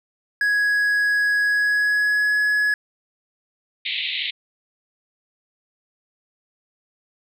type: tone with pitch glide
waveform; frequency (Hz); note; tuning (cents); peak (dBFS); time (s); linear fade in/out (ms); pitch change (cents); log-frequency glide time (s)
triangle; 1667 to 1688.3; G#6 to G#6; +6 to +28; -15; 0.41-2.74; 2; +22; 1.43-2.39
type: band-pass noise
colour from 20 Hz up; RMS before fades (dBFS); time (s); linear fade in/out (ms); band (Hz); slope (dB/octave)
white; -26; 3.85-4.31; 10; 2000 to 4000; 96
effects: none